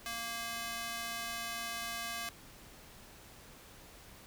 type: tone with high-pass filter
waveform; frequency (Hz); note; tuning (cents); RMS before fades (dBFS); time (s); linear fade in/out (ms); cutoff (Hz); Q
square; 231.8; A#3; -10; -40; 0.06-2.29; 0; 1200; 0.6
effects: pink hiss -55 dBFS RMS until 4.26 s